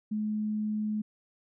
sine tone, 213.1 Hz, G#3, 45 cents sharp, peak -28 dBFS, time 0.11-1.02 s, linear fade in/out 10 ms, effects none

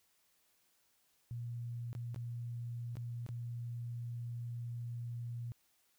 sine tone with dropouts, 118.9 Hz, A#2, 35 cents sharp, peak -39 dBFS, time 1.31-5.52 s, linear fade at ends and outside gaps 0 ms, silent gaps 1.93-1.951 / 2.145-2.161 / 2.955-2.969 / 3.264-3.289 s, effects white hiss -74 dBFS RMS until 5.98 s

